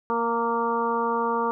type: harmonic tone with a mistuned harmonic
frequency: 233.1 Hz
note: A#3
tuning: in tune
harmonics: 1 / 2 / 3 / 4 / 5 / 6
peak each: -31 / -27 / -37 / -26 / -28 / -37 dBFS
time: 0.1-1.51 s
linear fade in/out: 0 ms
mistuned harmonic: 4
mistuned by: -18 cents
effects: none